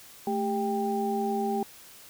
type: tone cluster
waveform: sine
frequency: 219.1 / 397.5 / 792 Hz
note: A3 / G4 / G5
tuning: -7 / +24 / +18 cents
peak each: -30 dBFS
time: 0.27-1.63 s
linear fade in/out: 2 ms
effects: white hiss -50 dBFS RMS until 2.09 s